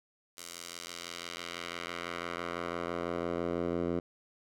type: tone with band-pass filter sweep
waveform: 10% pulse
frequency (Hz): 86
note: F2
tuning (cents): -26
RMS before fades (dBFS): -37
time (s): 0.37-4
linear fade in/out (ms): 10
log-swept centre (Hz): 8300 to 340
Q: 0.82
effects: none